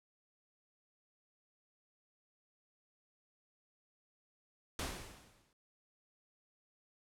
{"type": "noise with exponential decay", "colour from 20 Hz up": "pink", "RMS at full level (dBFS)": -37, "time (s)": [4.79, 5.53], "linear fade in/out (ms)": 2, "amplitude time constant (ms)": 160, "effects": ["low-pass 11000 Hz 12 dB/octave"]}